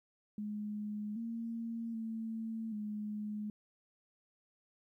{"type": "tone with pitch steps", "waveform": "sine", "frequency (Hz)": [209.7, 229.7, 224, 210.5], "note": ["G#3", "A#3", "A3", "G#3"], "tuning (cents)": [17, -25, 31, 24], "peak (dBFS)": -37, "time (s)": [0.38, 3.5], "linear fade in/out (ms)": 2, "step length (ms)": 780, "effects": ["13-bit"]}